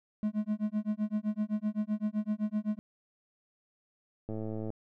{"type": "tone with tremolo", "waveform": "triangle", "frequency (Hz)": 212.1, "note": "G#3", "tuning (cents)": 37, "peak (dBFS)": -24, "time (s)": [0.23, 2.79], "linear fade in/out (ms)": 0, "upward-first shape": "sine", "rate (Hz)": 7.8, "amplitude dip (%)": 100}
{"type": "click train", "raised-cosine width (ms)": 2, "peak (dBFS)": -25, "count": 46, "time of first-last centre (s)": [4.29, 4.703], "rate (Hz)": 109}
{"effects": []}